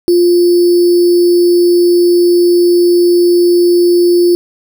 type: tone with sample-and-hold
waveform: sine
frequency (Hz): 350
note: F4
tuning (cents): +4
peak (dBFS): -5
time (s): 0.08-4.35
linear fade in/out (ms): 0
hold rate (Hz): 4900
effects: none

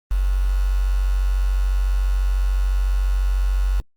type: tone with quantisation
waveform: sine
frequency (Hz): 47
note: F#1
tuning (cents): +28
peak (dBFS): -16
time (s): 0.11-3.8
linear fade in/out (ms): 0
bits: 6
effects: Opus 32 kbps

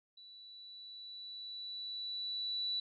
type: tone with level ramp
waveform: sine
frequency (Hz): 3951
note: B7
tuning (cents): 0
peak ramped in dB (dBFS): -53 to -33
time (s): 0.17-2.8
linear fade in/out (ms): 5
effects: none

